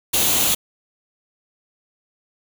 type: noise with comb filter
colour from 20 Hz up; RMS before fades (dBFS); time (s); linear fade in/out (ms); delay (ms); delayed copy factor
white; -18; 0.13-0.55; 10; 0.29; +0.5
effects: none